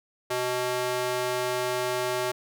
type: tone with high-pass filter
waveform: square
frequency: 125 Hz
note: B2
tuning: 21 cents sharp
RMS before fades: -28 dBFS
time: 0.3-2.32 s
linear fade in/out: 10 ms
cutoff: 480 Hz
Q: 1.2
effects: none